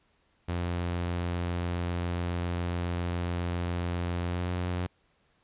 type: tone with pitch glide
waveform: sawtooth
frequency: 87.31 to 89.35 Hz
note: F2 to F2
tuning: 0 to +40 cents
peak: -25 dBFS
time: 0.48-4.87 s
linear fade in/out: 10 ms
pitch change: +40 cents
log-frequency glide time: 4.25-4.47 s
effects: pink hiss -69 dBFS RMS until 5.43 s + resampled to 8000 Hz